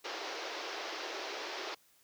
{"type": "band-pass noise", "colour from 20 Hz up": "pink", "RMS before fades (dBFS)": -41, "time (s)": [0.04, 1.75], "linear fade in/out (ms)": 10, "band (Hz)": [340, 5800], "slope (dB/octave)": 48, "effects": ["white hiss -67 dBFS RMS until 2.03 s"]}